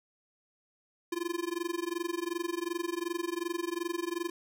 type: tone with amplitude modulation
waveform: square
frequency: 343.9 Hz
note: F4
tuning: 27 cents flat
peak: -29 dBFS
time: 1.12-4.3 s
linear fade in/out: 5 ms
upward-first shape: sine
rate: 22.7 Hz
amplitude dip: 95%
effects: none